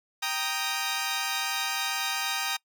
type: chord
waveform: 10% pulse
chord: Eb major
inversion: first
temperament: equal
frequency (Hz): 784 / 932.3 / 1244.5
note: G5 / Bb5 / Eb6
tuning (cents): 0 / 0 / 0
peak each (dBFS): -24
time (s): 0.22-2.57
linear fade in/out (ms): 10
effects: noise-tail reverb RT60 0.1 s tail -24 dB re dry